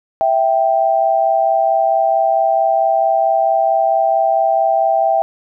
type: tone pair together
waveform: sine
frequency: 658 / 782.5 Hz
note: E5 / G5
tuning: -3 / -3 cents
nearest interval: minor third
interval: 300 cents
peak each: -14 dBFS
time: 0.21-5.22 s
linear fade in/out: 0 ms
effects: none